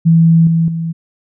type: tone with level steps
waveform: sine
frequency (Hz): 164.81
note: E3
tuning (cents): 0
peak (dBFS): -5 / -9 / -16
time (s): 0.05-0.93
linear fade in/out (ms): 20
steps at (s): 0.47 / 0.68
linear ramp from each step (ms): 2
effects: none